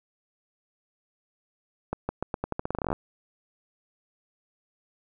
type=accelerating click train; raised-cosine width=1 ms; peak=-14 dBFS; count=18; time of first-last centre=1.93-2.929 s; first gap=160 ms; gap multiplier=0.85; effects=none